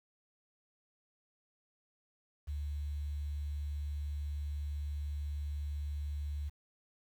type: tone with quantisation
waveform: sine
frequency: 73 Hz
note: D2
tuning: 10 cents flat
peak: -35 dBFS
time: 2.47-6.5 s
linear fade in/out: 20 ms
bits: 10
effects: none